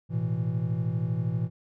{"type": "chord", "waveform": "triangle", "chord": "A suspended second", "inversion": "none", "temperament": "equal with one note detuned", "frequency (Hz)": [110.83, 123.47, 164.81], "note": ["A2", "B2", "E3"], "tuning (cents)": [13, 0, 0], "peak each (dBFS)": -28, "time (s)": [0.09, 1.5], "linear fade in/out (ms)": 50, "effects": []}